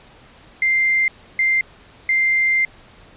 sine tone bursts at uneven times, 2093 Hz, C7, in tune, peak -14 dBFS, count 3, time 0.62-1.08 / 1.39-1.61 / 2.09-2.65 s, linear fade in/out 2 ms, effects pink hiss -47 dBFS RMS until 3.16 s + resampled to 8000 Hz

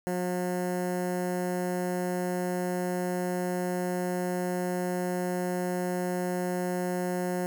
15% pulse tone with notch filter, 180 Hz, F#3, 47 cents flat, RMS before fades -30 dBFS, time 0.07-7.46 s, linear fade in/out 0 ms, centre 3500 Hz, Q 0.57, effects none

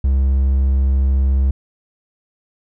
triangle tone with vibrato, 67 Hz, C2, 42 cents sharp, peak -10 dBFS, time 0.04-1.51 s, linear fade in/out 5 ms, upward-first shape sine, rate 19 Hz, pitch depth 8 cents each way, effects none

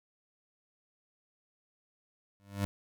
25% pulse tone with exponential growth, 100 Hz, G2, 35 cents sharp, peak -23 dBFS, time 2.4-2.65 s, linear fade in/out 0 ms, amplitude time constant 53 ms, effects none

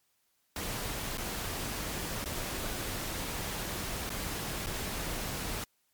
pink noise with dropouts, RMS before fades -36 dBFS, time 0.56-5.64 s, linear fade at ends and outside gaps 2 ms, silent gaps 1.174-1.18 / 2.243-2.257 / 4.094-4.102 / 4.662-4.668 s, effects white hiss -74 dBFS RMS until 5.93 s + MP3 96 kbps

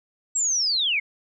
sine linear sweep, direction down, 7700 to 2093 Hz, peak -20 dBFS, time 0.35-1 s, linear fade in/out 10 ms, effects none

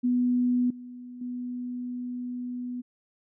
sine tone with level steps, 246.9 Hz, B3, in tune, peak -21 / -39 / -31 dBFS, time 0.03-2.82 s, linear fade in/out 20 ms, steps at 0.7 / 1.21 s, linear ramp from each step 5 ms, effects none

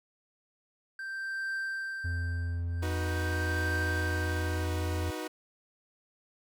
triangle tone with tremolo, 1568 Hz, G6, in tune, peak -29 dBFS, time 0.99-4.64 s, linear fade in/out 2 ms, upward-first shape triangle, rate 0.45 Hz, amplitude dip 100%
triangle tone, 85.8 Hz, F2, 30 cents flat, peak -28 dBFS, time 2.04-5.11 s, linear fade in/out 10 ms
sawtooth chord, B major, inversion first, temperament equal with one note detuned, 311.1 / 370 / 488.5 Hz, D#4 / F#4 / B4, 0 / 0 / -19 cents, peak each -34 / -36 / -37 dBFS, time 2.82-5.28 s, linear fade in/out 10 ms
effects none

